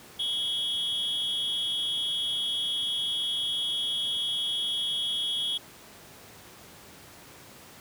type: tone with amplitude modulation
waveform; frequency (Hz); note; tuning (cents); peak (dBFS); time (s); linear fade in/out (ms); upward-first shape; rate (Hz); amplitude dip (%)
triangle; 3322; G#7; 0; -22; 0.19-5.58; 10; sine; 290; 75
effects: pink hiss -49 dBFS RMS until 7.8 s + high-pass 100 Hz 12 dB/octave